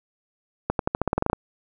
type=accelerating click train; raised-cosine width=1 ms; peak=-7 dBFS; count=12; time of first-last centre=0.7-1.331 s; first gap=92 ms; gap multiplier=0.9; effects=none